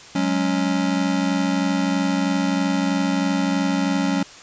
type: chord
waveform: square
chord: F# suspended second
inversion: none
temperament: just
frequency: 185 / 208.1 / 277.5 Hz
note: F#3 / G#3 / C#4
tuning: 0 / +4 / +2 cents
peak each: -24 / -27 / -22 dBFS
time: 0.15-4.23 s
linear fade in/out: 5 ms
effects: white hiss -42 dBFS RMS until 4.42 s + resampled to 16000 Hz